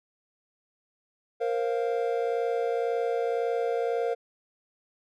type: chord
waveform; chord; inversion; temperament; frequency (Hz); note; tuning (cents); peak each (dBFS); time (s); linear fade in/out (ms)
triangle; Bb suspended second; none; equal with one note detuned; 466.2 / 528.1 / 698.5; Bb4 / C5 / F5; 0 / +16 / 0; -25 / -30 / -30; 1.4-4.15; 20
effects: none